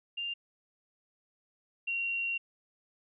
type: tone pair in turn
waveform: sine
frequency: 2794 / 2751 Hz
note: F7 / F7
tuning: 0 / -27 cents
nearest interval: unison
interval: 27 cents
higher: first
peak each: -33 / -30 dBFS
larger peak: second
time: 0.17-0.34 / 1.87-2.38 s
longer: second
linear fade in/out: 10 ms
effects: none